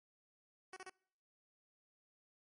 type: tone bursts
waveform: 10% pulse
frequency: 375.1 Hz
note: F#4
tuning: 24 cents sharp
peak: -40 dBFS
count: 3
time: 0.73-0.896 s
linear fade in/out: 2 ms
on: 34 ms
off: 32 ms
effects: noise-tail reverb RT60 0.7 s tail -26 dB re dry + MP3 48 kbps